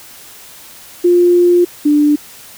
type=tone pair in turn; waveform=sine; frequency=351.8 / 295.3 Hz; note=F4 / D4; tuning=+13 / +10 cents; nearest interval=minor third; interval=303 cents; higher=first; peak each=-6 / -7 dBFS; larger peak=first; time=1.04-1.65 / 1.85-2.16 s; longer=first; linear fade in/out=10 ms; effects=white hiss -37 dBFS RMS until 2.57 s